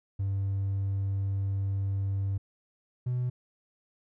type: tone pair in turn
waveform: triangle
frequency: 98 / 124.38 Hz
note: G2 / B2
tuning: 0 / +13 cents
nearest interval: major third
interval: 413 cents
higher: second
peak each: -24 dBFS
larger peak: neither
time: 0.19-2.38 / 3.06-3.3 s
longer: first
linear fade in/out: 10 ms
effects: tanh soft clip ceiling -22 dBFS